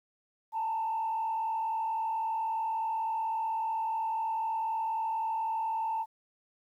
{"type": "tone with frequency modulation", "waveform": "sine", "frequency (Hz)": 892, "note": "A5", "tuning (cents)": 23, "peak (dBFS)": -28, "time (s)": [0.52, 6.06], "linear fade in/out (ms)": 50, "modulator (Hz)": 43.7, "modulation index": 0.6, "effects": ["tanh soft clip ceiling -25 dBFS", "11-bit"]}